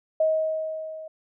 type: tone with level ramp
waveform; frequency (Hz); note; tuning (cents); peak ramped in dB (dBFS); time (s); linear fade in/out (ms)
sine; 632; D#5; +27; -17 to -36; 0.2-1.08; 5
effects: none